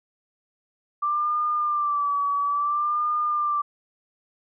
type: tone with vibrato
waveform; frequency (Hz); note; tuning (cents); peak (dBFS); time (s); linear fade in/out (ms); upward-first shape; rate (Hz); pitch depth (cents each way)
sine; 1174.7; D6; 0; -21; 1.02-3.62; 10; sine; 0.59; 54
effects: none